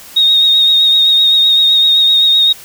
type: tone with vibrato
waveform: sine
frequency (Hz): 3729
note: A#7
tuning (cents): 0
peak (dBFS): -6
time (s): 0.16-2.53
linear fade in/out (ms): 10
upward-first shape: triangle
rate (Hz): 7.8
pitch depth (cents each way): 31
effects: white hiss -35 dBFS RMS until 2.64 s